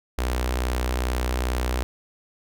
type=tone with notch filter; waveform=sawtooth; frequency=62.4 Hz; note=B1; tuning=19 cents sharp; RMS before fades=-25 dBFS; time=0.18-1.83 s; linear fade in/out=0 ms; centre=150 Hz; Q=0.64; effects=none